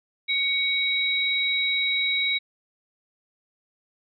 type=tone pair together; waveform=sine; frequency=2239 / 3841 Hz; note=C#7 / B7; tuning=+17 / -49 cents; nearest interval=major sixth; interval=934 cents; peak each=-24 dBFS; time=0.28-2.39 s; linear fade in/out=20 ms; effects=none